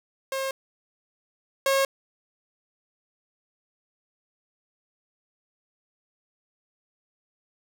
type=tone pair in turn; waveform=sawtooth; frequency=536 / 543.5 Hz; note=C5 / C#5; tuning=+42 / -34 cents; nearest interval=unison; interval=24 cents; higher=second; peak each=-23 / -16 dBFS; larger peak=second; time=0.32-0.51 / 1.66-1.85 s; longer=neither; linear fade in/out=2 ms; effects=none